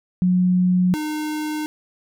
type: tone pair in turn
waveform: sine / square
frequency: 181.5 / 305.2 Hz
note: F#3 / D#4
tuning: -33 / -33 cents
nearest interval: major sixth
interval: 900 cents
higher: second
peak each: -14 / -24 dBFS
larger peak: first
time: 0.22-0.94 / 0.94-1.66 s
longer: neither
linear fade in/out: 0 ms
effects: none